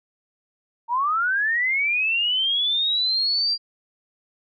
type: linear sweep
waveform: sine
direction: up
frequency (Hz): 910 to 4783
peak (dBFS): -19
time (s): 0.88-3.58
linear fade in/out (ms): 50
effects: none